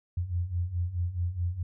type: beating tone pair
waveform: sine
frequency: 85 / 89.7 Hz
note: F2 / F2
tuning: -46 / +47 cents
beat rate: 4.7 Hz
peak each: -33 / -29 dBFS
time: 0.17-1.63 s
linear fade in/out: 5 ms
effects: none